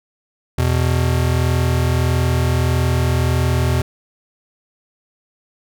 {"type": "tone pair together", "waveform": "square", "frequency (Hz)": [83.3, 124.91], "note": ["E2", "B2"], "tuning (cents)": [19, 20], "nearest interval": "perfect fifth", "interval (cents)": 701, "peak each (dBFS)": -18, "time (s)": [0.58, 3.82], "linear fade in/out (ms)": 5, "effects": []}